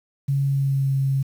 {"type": "tone with pitch glide", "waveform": "sine", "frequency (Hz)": [138.59, 135.74], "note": ["C#3", "C#3"], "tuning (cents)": [0, -36], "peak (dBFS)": -18, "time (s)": [0.28, 1.23], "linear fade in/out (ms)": 10, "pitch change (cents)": -36, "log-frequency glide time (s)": [0.44, 0.94], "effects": ["8-bit"]}